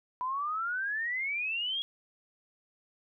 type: exponential sweep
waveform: sine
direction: up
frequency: 987.8 to 3335 Hz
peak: -30 dBFS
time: 0.21-1.82 s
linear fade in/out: 0 ms
effects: none